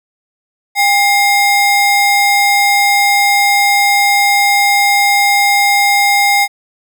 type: ring-modulated tone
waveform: square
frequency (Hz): 1460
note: F#6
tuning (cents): -24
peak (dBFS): -6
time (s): 0.75-6.48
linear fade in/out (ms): 50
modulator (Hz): 655
effects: none

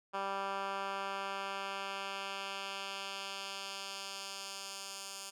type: tone with band-pass filter sweep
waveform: 10% pulse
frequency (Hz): 196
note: G3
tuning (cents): 0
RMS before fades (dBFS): -41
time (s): 0.13-5.31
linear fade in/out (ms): 20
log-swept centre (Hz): 1200 to 7100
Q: 1
effects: none

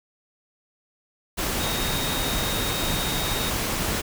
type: tone in noise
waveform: sine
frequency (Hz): 3731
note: A#7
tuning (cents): +1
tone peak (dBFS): -31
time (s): 1.59-3.51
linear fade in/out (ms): 20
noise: pink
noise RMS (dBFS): -26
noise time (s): 1.37-4.02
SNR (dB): -8
effects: none

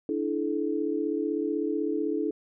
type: chord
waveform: sine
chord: D suspended second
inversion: none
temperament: equal with one note detuned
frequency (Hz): 293.7 / 329.6 / 430.4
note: D4 / E4 / A4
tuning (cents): 0 / 0 / -38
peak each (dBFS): -30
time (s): 0.09-2.31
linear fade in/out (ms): 2
effects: none

